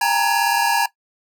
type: tone cluster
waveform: square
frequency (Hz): 803 / 901 / 940 / 1677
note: G5 / A5 / A#5 / G#6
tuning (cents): +41 / +41 / +14 / +16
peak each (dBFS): -22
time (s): 0.01-0.86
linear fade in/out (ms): 5
effects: noise-tail reverb RT60 0.1 s tail -17 dB re dry